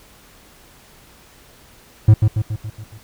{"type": "tone with echo", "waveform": "triangle", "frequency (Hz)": 107.7, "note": "A2", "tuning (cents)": -37, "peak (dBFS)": -3, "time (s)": [2.08, 2.14], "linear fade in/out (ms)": 5, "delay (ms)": 140, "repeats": 6, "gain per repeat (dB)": -5, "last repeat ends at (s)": 2.98, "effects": ["pink hiss -48 dBFS RMS until 3.03 s"]}